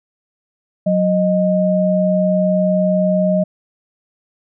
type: tone pair together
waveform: sine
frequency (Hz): 184.33 / 620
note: F#3 / D#5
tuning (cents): -6 / -6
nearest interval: octave + major sixth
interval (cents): 2100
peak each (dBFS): -15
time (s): 0.86-3.44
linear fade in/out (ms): 10
effects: none